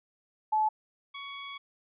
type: tone pair in turn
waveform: sine / 5% pulse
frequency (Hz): 863 / 1118.8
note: A5 / C#6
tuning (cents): -34 / +16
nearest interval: major third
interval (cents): 450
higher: second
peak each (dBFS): -23 / -22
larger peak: second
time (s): 0.52-0.69 / 1.14-1.58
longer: second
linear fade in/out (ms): 10
effects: resampled to 8000 Hz